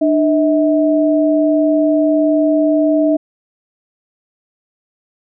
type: tone pair together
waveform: sine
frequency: 300.4 / 641 Hz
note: D4 / E5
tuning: +39 / -49 cents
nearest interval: octave + minor second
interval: 1312 cents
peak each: -12 / -14 dBFS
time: 0.01-3.17 s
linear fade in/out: 10 ms
effects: none